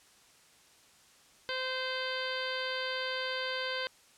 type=harmonic tone; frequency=517 Hz; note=C5; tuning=21 cents flat; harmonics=1 / 2 / 3 / 4 / 5 / 6 / 7 / 8 / 9; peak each=-38 / -42 / -38 / -42 / -46 / -41 / -44 / -46 / -43 dBFS; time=1.49-3.87 s; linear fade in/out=0 ms; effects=white hiss -61 dBFS RMS until 4.17 s + low-pass 9000 Hz 12 dB/octave